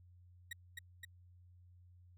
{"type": "tone with echo", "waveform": "35% pulse", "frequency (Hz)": 1899, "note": "A#6", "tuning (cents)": 32, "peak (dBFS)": -40, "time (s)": [0.51, 0.53], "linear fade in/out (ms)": 5, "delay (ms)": 260, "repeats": 2, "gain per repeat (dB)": -2, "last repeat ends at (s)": 1.05, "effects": ["added 89 Hz sine -59 dBFS peak until 2.17 s"]}